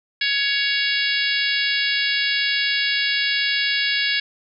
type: harmonic tone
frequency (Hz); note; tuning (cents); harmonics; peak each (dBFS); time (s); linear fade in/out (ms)
559; C#5; +14; 3 / 4 / 5 / 6 / 7 / 8 / 9; -24 / -25 / -26 / -27 / -27 / -28 / -29; 0.21-4.2; 5
effects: none